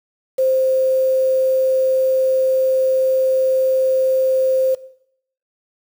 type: tone with quantisation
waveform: sine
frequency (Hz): 523.3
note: C5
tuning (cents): 0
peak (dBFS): -13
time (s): 0.38-4.75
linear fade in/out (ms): 10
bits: 6
effects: noise-tail reverb RT60 0.7 s tail -18 dB re dry